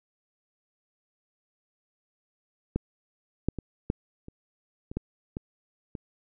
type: clicks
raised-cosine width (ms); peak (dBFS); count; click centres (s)
3; -13 / -11 / -21 / -12 / -29 / -25 / -16 / -20 / -23; 9; 2.76 / 3.486 / 3.587 / 3.901 / 4.284 / 4.915 / 4.97 / 5.369 / 5.952
effects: none